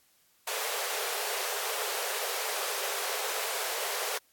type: high-pass noise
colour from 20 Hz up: pink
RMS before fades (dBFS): -33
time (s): 0.47-4.18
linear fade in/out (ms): 5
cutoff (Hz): 400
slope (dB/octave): 96
effects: white hiss -66 dBFS RMS until 4.32 s + AAC 64 kbps